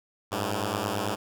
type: beating tone pair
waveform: 5% pulse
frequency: 98 / 107.1 Hz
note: G2 / A2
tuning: 0 / -46 cents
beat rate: 9.1 Hz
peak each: -19 dBFS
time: 0.31-1.16 s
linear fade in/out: 20 ms
effects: none